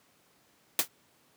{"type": "noise with exponential decay", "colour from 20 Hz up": "white", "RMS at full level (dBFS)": -20, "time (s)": [0.79, 0.88], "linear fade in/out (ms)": 2, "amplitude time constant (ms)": 19, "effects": ["pink hiss -65 dBFS RMS until 1.36 s", "high-pass 150 Hz 12 dB/octave"]}